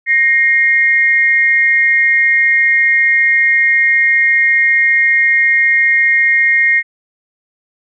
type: tone pair together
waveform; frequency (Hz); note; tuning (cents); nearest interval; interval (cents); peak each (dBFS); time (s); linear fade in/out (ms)
sine; 1864.7 / 2130; A#6 / C7; 0 / +30; major second; 230; -11; 0.06-6.83; 50
effects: none